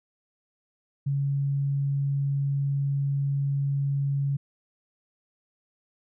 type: tone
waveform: sine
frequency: 139.7 Hz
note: C#3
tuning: 14 cents sharp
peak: -23 dBFS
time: 1.06-4.37 s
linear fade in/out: 10 ms
effects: none